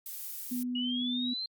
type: noise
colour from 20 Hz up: violet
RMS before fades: -40 dBFS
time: 0.06-0.63 s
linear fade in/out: 2 ms
type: tone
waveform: sine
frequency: 247.4 Hz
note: B3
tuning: 3 cents sharp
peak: -31 dBFS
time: 0.51-1.34 s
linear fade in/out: 10 ms
type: linear sweep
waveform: sine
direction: up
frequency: 2866 to 4186 Hz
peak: -33 dBFS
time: 0.75-1.46 s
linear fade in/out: 5 ms
effects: Opus 48 kbps